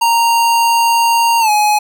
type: tone with pitch glide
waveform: square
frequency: 928 to 841.2 Hz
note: A#5 to G#5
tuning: -8 to +22 cents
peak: -10 dBFS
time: 0.01-1.79 s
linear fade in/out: 10 ms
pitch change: -170 cents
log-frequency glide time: 1.4-1.5 s
effects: none